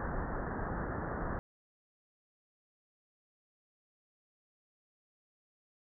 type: low-pass noise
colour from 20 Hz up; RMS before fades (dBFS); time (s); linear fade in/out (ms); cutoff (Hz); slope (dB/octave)
pink; -37; 0-1.39; 0; 1800; 96
effects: none